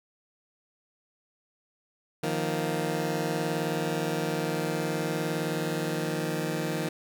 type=chord; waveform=15% pulse; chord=Eb suspended second; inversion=none; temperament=just; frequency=155.56 / 175.01 / 233.3 Hz; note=Eb3 / F3 / Bb3; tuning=0 / +4 / +2 cents; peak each=-24 / -26 / -30 dBFS; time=2.23-6.89 s; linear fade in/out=5 ms; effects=none